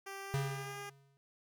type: tone with pitch glide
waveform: 10% pulse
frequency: 392 to 405.6 Hz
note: G4 to G#4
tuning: 0 to -41 cents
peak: -35 dBFS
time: 0.06-0.9 s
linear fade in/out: 10 ms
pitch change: +59 cents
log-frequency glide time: 0.22-0.74 s
type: tone with exponential decay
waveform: square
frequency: 138.1 Hz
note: C#3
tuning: 6 cents flat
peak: -31 dBFS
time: 0.34-1.17 s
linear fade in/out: 0 ms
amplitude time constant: 180 ms
effects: none